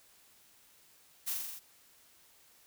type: noise with echo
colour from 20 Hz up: blue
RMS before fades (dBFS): -35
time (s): 1.26-1.34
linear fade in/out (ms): 20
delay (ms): 43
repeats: 6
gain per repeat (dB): -2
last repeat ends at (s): 1.598
effects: white hiss -63 dBFS RMS until 2.66 s